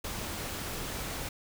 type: noise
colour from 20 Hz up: pink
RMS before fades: -37 dBFS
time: 0.04-1.29 s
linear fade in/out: 5 ms
effects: none